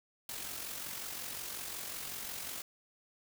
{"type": "noise with amplitude modulation", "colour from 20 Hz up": "white", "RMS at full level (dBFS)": -40, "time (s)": [0.29, 2.62], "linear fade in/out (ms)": 2, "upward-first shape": "sine", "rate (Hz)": 45.5, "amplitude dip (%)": 45, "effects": []}